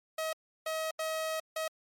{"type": "tone bursts at uneven times", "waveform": "sawtooth", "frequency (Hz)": 636, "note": "D#5", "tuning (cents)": 38, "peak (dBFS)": -28, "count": 4, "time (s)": [[0.18, 0.33], [0.66, 0.91], [0.99, 1.4], [1.56, 1.68]], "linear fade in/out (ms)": 5, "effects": ["MP3 64 kbps"]}